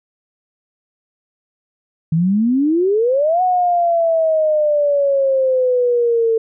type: exponential two-way sweep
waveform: sine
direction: up then down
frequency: 155.56 to 740 to 447.3 Hz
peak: -12 dBFS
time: 2.12-6.38 s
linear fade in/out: 5 ms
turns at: 3.42 s
effects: none